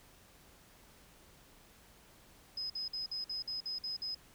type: tone bursts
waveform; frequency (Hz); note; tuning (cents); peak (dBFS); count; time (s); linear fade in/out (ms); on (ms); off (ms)
sine; 5060; D#8; +28; -36; 9; 2.57-4.148; 5; 130; 51
effects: pink hiss -61 dBFS RMS until 4.34 s